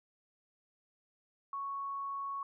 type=tone; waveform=sine; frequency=1108.7 Hz; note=C#6; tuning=in tune; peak=-36 dBFS; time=1.53-2.43 s; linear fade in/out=2 ms; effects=none